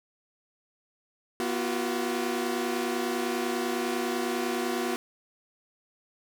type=tone cluster; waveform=sawtooth; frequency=242.3 / 346.4 / 376.4 Hz; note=B3 / F4 / F#4; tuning=-33 / -14 / +30 cents; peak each=-28 dBFS; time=1.4-4.96 s; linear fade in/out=0 ms; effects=none